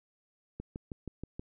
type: click train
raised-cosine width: 3 ms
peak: -26 dBFS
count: 6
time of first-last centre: 0.6-1.395 s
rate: 6.29 Hz
effects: none